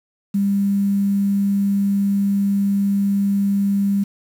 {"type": "tone with quantisation", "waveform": "sine", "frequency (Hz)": 199.4, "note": "G3", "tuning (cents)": 30, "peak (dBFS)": -15, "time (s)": [0.34, 4.04], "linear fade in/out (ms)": 10, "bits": 7, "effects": []}